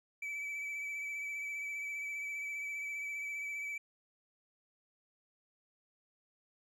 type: tone with vibrato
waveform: triangle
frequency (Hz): 2301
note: D7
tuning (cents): -36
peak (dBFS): -36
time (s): 0.22-3.78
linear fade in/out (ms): 5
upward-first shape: sine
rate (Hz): 15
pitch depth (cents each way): 24
effects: none